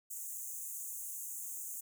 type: high-pass noise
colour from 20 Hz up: pink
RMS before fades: -43 dBFS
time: 0.1-1.81 s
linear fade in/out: 10 ms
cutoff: 6400 Hz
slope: 96 dB/octave
effects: none